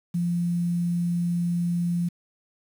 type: tone with quantisation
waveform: sine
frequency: 173.2 Hz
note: F3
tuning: 14 cents flat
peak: -22 dBFS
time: 0.14-2.09 s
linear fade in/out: 10 ms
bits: 8
effects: none